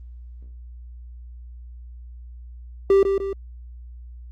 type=tone with echo; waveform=triangle; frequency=392 Hz; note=G4; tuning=in tune; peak=-10 dBFS; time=2.9-3.03 s; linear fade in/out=2 ms; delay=150 ms; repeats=2; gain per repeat=-6 dB; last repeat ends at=3.33 s; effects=added 60 Hz sine -37 dBFS peak until 4.31 s + Opus 24 kbps